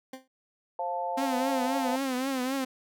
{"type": "tone with exponential decay", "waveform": "20% pulse", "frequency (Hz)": 261.6, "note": "C4", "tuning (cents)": 0, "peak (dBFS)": -31, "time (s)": [0.13, 0.28], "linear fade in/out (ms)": 5, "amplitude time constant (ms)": 31}
{"type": "chord", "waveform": "sine", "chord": "F major", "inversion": "second", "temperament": "equal with one note detuned", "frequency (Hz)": [529.3, 698.5, 880], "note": ["C5", "F5", "A5"], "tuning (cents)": [20, 0, 0], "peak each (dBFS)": [-35, -33, -32], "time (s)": [0.79, 1.96], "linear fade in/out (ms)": 2}
{"type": "tone with vibrato", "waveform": "sawtooth", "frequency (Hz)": 261.6, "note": "C4", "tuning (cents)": 0, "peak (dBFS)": -24, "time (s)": [1.17, 2.65], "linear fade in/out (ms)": 10, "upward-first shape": "triangle", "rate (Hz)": 3.8, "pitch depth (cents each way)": 100}
{"effects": []}